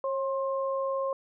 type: tone pair together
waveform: sine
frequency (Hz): 542 / 1060.5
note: C#5 / C6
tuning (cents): -39 / +23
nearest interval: octave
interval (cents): 1162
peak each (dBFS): -28 / -33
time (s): 0.04-1.13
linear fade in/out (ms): 2
effects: none